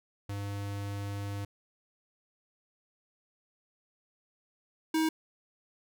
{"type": "tone pair in turn", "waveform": "square", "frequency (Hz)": [100.7, 318], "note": ["G2", "D#4"], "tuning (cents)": [47, 38], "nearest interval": "octave + minor sixth", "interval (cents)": 1991, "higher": "second", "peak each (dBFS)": [-35, -26], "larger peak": "second", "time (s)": [[0.29, 1.45], [4.94, 5.09]], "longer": "first", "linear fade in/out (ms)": 5, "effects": []}